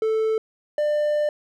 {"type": "tone pair in turn", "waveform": "triangle", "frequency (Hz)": [440, 596.4], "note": ["A4", "D5"], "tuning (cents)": [0, 27], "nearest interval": "perfect fourth", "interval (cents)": 527, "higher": "second", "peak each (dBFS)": -17, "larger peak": "neither", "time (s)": [[0.02, 0.38], [0.78, 1.29]], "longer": "second", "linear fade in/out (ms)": 2, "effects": []}